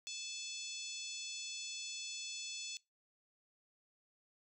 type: harmonic tone with a mistuned harmonic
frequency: 872 Hz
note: A5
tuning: 16 cents flat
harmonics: 3 / 4 / 5 / 6 / 7 / 8 / 9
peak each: -49 / -48 / -50 / -51 / -50 / -50 / -54 dBFS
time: 0.07-2.77 s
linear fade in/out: 0 ms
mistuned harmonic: 4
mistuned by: -20 cents
effects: noise-tail reverb RT60 0.2 s tail -21 dB re dry